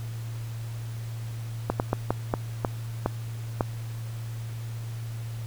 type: slowing click train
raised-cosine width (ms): 1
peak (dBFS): -9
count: 8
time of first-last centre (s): 1.7-3.608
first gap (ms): 99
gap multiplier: 1.33
effects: added 114 Hz sine -32 dBFS peak until 5.46 s + pink hiss -48 dBFS RMS until 5.46 s